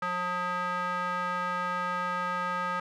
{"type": "tone with band-pass filter", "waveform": "square", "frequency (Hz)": 179.3, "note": "F3", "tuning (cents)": 46, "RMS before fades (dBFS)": -31, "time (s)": [0.02, 2.8], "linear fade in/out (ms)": 5, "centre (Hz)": 1300, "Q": 3.1, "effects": []}